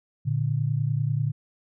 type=tone pair together; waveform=sine; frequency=115.49 / 145.7 Hz; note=A#2 / D3; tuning=-16 / -13 cents; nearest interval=major third; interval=403 cents; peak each=-25 dBFS; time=0.25-1.32 s; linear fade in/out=20 ms; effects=none